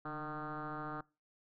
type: tone with frequency modulation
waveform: sine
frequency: 763 Hz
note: G5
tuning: 47 cents flat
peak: -38 dBFS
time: 0.05-1.01 s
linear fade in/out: 5 ms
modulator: 154 Hz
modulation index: 4.4
effects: noise-tail reverb RT60 0.3 s tail -23 dB re dry + tanh soft clip ceiling -34 dBFS